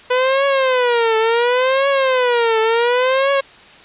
sawtooth tone with vibrato, 495.6 Hz, B4, 6 cents sharp, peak -9 dBFS, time 0.1-3.41 s, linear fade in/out 10 ms, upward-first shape triangle, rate 0.7 Hz, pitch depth 210 cents each way, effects white hiss -42 dBFS RMS until 3.84 s + resampled to 8000 Hz

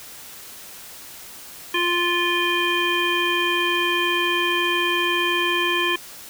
harmonic tone, 349.2 Hz, F4, in tune, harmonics 1 / 3 / 5 / 7 / 9, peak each -25 / -25 / -25 / -25 / -25 dBFS, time 1.74-5.96 s, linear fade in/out 5 ms, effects white hiss -40 dBFS RMS until 6.29 s

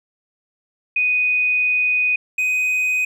sine / triangle tone pair in turn, 2489 / 2503 Hz, D#7 / D#7, 0 / +10 cents, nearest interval unison, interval 10 cents, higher second, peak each -15 dBFS, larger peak neither, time 0.96-2.16 / 2.38-3.05 s, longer first, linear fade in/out 5 ms, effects none

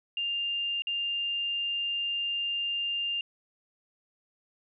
sine tone with dropouts, 2800 Hz, F7, 4 cents sharp, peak -28 dBFS, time 0.17-3.21 s, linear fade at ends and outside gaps 2 ms, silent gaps 0.821-0.87 s, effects none

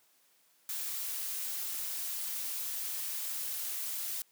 blue noise, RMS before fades -37 dBFS, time 0.69-4.22 s, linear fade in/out 2 ms, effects white hiss -68 dBFS RMS until 4.31 s + high-pass 200 Hz 12 dB/octave

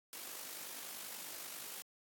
white noise with amplitude modulation, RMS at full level -45 dBFS, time 0.13-1.82 s, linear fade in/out 0 ms, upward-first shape sine, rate 50.4 Hz, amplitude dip 40%, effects high-pass 200 Hz 12 dB/octave + AAC 64 kbps

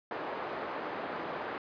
pink band-pass noise, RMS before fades -38 dBFS, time 0.11-1.58 s, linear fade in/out 2 ms, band 410 to 1400 Hz, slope 12 dB/octave, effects resampled to 11025 Hz

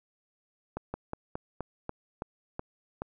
slowing click train, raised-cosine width 1 ms, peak -20 dBFS, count 9, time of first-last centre 0.77-3.02 s, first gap 170 ms, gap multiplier 1.14, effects none

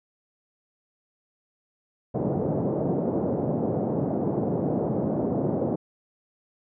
pink band-pass noise, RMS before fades -26 dBFS, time 2.14-5.76 s, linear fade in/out 10 ms, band 130 to 640 Hz, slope 24 dB/octave, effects none

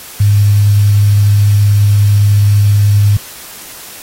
sine tone with quantisation, 102.4 Hz, G#2, 24 cents flat, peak -5 dBFS, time 0.2-3.17 s, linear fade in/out 5 ms, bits 5, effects white hiss -31 dBFS RMS until 4.02 s + AAC 48 kbps

